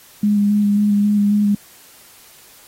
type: tone with vibrato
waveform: sine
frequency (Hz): 205.8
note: G#3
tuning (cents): -16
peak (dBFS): -12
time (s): 0.23-1.55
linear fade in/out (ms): 5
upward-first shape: square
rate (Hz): 3.7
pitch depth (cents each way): 15
effects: white hiss -46 dBFS RMS until 2.67 s + AAC 48 kbps